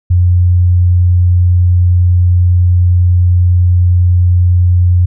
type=tone; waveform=sine; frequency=89 Hz; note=F2; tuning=33 cents sharp; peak=-5 dBFS; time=0.1-5.06 s; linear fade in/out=10 ms; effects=none